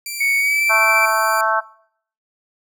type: tone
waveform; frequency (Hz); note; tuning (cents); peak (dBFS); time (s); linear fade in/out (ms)
10% pulse; 2349; D7; 0; -17; 0.06-1.41; 2
type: tone with pitch glide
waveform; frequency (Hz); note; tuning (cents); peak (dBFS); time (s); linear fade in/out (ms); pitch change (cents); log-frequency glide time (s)
sine; 2222 to 2335; C#7 to D7; +4 to -11; -15; 0.2-1.06; 10; +85; 0.38-0.64
type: harmonic tone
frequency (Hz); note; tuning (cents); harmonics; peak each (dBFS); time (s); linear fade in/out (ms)
220; A3; 0; 3 / 4 / 5 / 6 / 7; -21 / -21 / -21 / -21 / -21; 0.69-1.61; 20
effects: noise-tail reverb RT60 0.6 s tail -21 dB re dry